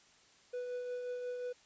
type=tone with tremolo; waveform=triangle; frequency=493.9 Hz; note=B4; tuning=in tune; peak=-34 dBFS; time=0.53-1.53 s; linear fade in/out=10 ms; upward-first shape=triangle; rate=5.6 Hz; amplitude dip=35%; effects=white hiss -64 dBFS RMS until 1.65 s + resampled to 16000 Hz